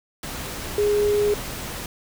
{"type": "tone in noise", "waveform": "sine", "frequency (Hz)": 414, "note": "G#4", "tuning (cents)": -5, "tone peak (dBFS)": -17, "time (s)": [0.78, 1.34], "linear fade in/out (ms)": 2, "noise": "pink", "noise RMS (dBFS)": -32, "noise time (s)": [0.23, 1.86], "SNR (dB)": 12, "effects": []}